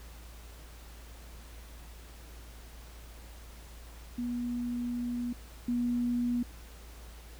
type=tone pair in turn; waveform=sine; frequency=241.7 / 241.7 Hz; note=B3 / B3; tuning=-37 / -37 cents; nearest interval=unison; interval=0 cents; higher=neither; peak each=-31 / -27 dBFS; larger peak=second; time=4.18-5.33 / 5.68-6.43 s; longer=first; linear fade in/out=5 ms; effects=added 57 Hz sine -47 dBFS peak until 7.39 s + pink hiss -54 dBFS RMS until 7.39 s